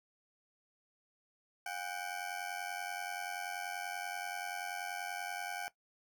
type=ring-modulated tone; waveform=20% pulse; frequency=760 Hz; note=F#5; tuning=46 cents sharp; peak=-31 dBFS; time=1.66-5.68 s; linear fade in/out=0 ms; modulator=45.2 Hz; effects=noise-tail reverb RT60 0.1 s tail -17 dB re dry